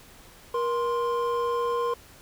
triangle tone pair together, 475.1 / 1046.5 Hz, A#4 / C6, +33 / 0 cents, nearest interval octave + major second, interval 1367 cents, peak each -24 / -26 dBFS, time 0.54-1.94 s, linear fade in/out 5 ms, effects pink hiss -51 dBFS RMS until 2.21 s

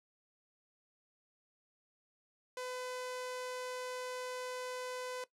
sawtooth tone with low-pass filter, 504 Hz, B4, 35 cents sharp, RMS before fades -42 dBFS, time 2.57-5.24 s, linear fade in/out 2 ms, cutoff 9600 Hz, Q 0.92, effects noise-tail reverb RT60 0.1 s tail -17 dB re dry

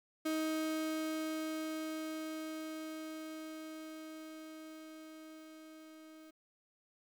35% pulse tone with level ramp, 314.7 Hz, D#4, 20 cents sharp, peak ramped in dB -31 to -52 dBFS, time 0.25-6.31 s, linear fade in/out 10 ms, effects 12-bit

